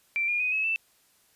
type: tone with pitch steps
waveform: sine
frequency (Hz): 2349 / 2422 / 2497 / 2575 / 2655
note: D7 / D#7 / D#7 / E7 / E7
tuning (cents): 0 / -47 / +6 / -41 / +12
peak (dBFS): -24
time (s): 0.16-0.76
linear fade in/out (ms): 0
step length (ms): 120
effects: white hiss -64 dBFS RMS until 1.35 s + resampled to 32000 Hz